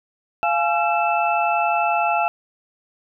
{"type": "tone cluster", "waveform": "sine", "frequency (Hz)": [691, 842, 1353, 2638], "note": ["F5", "G#5", "E6", "E7"], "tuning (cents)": [-19, 24, 45, 1], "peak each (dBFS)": [-21, -21, -25, -25], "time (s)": [0.43, 2.28], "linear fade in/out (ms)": 0, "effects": []}